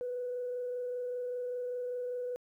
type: tone with frequency modulation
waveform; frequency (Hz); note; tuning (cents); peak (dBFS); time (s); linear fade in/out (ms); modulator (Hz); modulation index
sine; 494.2; B4; +1; -33; 0.01-2.36; 0; 25.1; 0.23
effects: tanh soft clip ceiling -29 dBFS + 12-bit